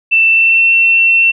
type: tone with pitch glide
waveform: sine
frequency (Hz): 2669 to 2702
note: E7 to E7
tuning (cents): +21 to +42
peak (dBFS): -6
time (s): 0.11-1.32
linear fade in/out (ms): 20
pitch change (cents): +21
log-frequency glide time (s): 0.3-0.66
effects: none